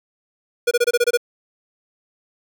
square tone bursts, 480.9 Hz, B4, 46 cents flat, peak -14 dBFS, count 8, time 0.67-1.174 s, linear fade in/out 10 ms, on 42 ms, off 24 ms, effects none

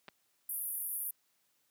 clicks, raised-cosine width 0.3 ms, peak -32 dBFS, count 2, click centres 0.082 / 0.087 s
pink band-pass noise, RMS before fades -38 dBFS, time 0.49-1.11 s, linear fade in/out 5 ms, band 10000 to 15000 Hz, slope 96 dB/octave
effects white hiss -75 dBFS RMS until 1.7 s + high-pass 100 Hz 12 dB/octave

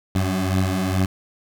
20% pulse beating tone pair, 92.5 / 94.8 Hz, F#2 / F#2, 0 / +43 cents, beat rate 2.3 Hz, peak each -19 / -16 dBFS, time 0.15-1.06 s, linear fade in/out 5 ms, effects none

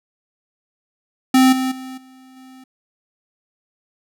square tone with level steps, 260 Hz, C4, 11 cents flat, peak -10 / -19 / -31 / -44 / -41 dBFS, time 1.34-2.64 s, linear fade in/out 5 ms, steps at 1.52 / 1.71 / 1.97 / 2.36 s, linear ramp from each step 10 ms, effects none

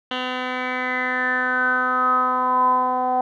10% pulse tone with low-pass filter sweep, 253.3 Hz, B3, 44 cents sharp, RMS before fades -21 dBFS, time 0.11-3.21 s, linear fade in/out 2 ms, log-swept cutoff 2900 to 810 Hz, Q 9.4, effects none

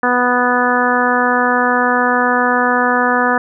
harmonic tone, 246.9 Hz, B3, in tune, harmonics 1 / 2 / 3 / 4 / 5 / 6 / 7, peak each -19 / -19 / -19 / -19 / -19 / -19 / -19 dBFS, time 0.03-3.38 s, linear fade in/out 2 ms, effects none

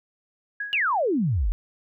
sine tone with exponential decay, 1661.2 Hz, G#6, in tune, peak -25 dBFS, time 0.6-0.99 s, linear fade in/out 5 ms, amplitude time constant 83 ms
sine exponential sweep, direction down, 2943 to 38.89 Hz, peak -20 dBFS, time 0.73-1.52 s, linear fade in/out 0 ms
effects none

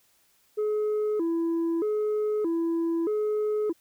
sine tone with vibrato, 375.9 Hz, F#4, 27 cents sharp, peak -21 dBFS, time 0.57-3.73 s, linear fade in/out 20 ms, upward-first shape square, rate 0.8 Hz, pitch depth 210 cents each way, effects tanh soft clip ceiling -23 dBFS + white hiss -65 dBFS RMS until 3.8 s

